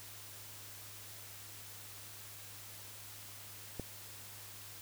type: click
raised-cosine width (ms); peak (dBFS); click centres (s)
2; -26; 3.797
effects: added 102 Hz sine -58 dBFS peak until 4.81 s + white hiss -51 dBFS RMS until 4.81 s